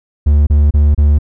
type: tone bursts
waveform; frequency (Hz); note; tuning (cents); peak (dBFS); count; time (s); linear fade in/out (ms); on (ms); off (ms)
triangle; 73.42; D2; 0; -4; 4; 0.26-1.187; 10; 210; 29
effects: none